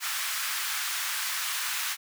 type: high-pass noise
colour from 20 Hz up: pink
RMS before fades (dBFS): -31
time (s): 0-1.97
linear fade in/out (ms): 50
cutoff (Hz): 1200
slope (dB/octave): 24
effects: none